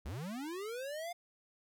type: linear sweep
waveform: square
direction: up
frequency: 55 to 713 Hz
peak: -40 dBFS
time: 0.05-1.13 s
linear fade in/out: 10 ms
effects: none